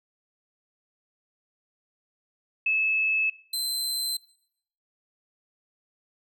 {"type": "tone pair in turn", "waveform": ["sine", "sawtooth"], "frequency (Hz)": [2602, 4084], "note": ["E7", "C8"], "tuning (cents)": [-23, -43], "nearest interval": "minor sixth", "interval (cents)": 780, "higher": "second", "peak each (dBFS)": [-21, -24], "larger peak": "first", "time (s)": [[2.66, 3.3], [3.53, 4.17]], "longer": "neither", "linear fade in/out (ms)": 5, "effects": ["noise-tail reverb RT60 0.7 s tail -20 dB re dry"]}